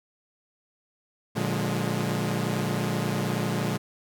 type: chord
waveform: sawtooth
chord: Bb dominant seventh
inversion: none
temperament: equal with one note detuned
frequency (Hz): 116.54 / 146.83 / 179.01 / 207.7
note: Bb2 / D3 / F3 / Ab3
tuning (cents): 0 / 0 / +43 / 0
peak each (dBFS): -27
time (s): 1.35-3.78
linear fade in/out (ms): 20
effects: none